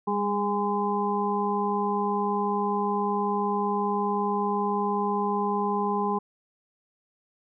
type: harmonic tone with a mistuned harmonic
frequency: 205.3 Hz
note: G#3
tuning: 20 cents flat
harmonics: 1 / 2 / 4 / 5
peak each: -29 / -29 / -29 / -29 dBFS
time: 0.07-6.19 s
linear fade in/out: 10 ms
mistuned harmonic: 1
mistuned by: -31 cents
effects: none